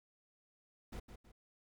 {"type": "noise with echo", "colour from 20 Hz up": "brown", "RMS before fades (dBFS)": -45, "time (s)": [0.92, 1], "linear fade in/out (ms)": 10, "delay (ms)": 160, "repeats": 2, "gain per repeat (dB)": -8, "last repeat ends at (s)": 1.32, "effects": []}